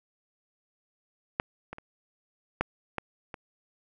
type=clicks; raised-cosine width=0.5 ms; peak=-10 / -23 / -28 / -10 / -15 / -23 dBFS; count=6; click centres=1.399 / 1.73 / 1.784 / 2.61 / 2.983 / 3.342 s; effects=none